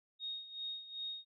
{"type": "tone with tremolo", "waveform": "sine", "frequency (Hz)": 3729, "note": "A#7", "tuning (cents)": 0, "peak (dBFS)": -38, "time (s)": [0.19, 1.25], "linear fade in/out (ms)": 50, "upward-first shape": "sine", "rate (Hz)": 2.6, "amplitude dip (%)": 75, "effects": []}